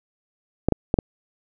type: clicks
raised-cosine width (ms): 2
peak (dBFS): -4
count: 4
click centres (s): 0.686 / 0.723 / 0.941 / 0.988
effects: none